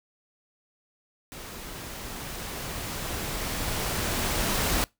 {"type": "noise with level ramp", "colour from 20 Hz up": "pink", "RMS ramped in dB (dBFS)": [-41, -25], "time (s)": [1.32, 4.84], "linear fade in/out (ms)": 0, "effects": ["noise-tail reverb RT60 0.2 s tail -24 dB re dry"]}